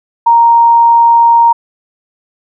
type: tone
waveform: sine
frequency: 932.3 Hz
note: A#5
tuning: in tune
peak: -3 dBFS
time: 0.26-1.53 s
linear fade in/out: 10 ms
effects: none